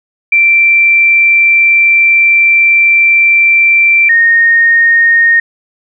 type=tone pair in turn; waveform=sine; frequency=2349 / 1849.8 Hz; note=D7 / A#6; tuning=0 / -14 cents; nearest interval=major third; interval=414 cents; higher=first; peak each=-4 dBFS; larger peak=neither; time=0.32-4.09 / 4.09-5.4 s; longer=first; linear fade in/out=5 ms; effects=none